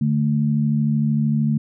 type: tone pair together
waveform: sine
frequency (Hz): 146.83 / 220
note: D3 / A3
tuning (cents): 0 / 0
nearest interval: perfect fifth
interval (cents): 700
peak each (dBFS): -19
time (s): 0.01-1.58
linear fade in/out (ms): 5
effects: none